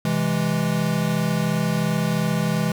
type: chord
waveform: square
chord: C augmented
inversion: none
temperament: equal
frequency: 130.81 / 164.81 / 207.7 Hz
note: C3 / E3 / G#3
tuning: 0 / 0 / 0 cents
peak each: -28 / -23 / -25 dBFS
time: 0.05-2.72 s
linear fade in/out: 2 ms
effects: none